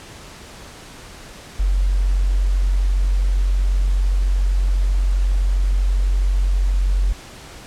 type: tone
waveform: sine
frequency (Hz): 46.15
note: F#1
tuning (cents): -4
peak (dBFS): -14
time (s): 1.59-7.13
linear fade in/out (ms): 10
effects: pink hiss -39 dBFS RMS until 7.66 s + low-pass 9000 Hz 12 dB/octave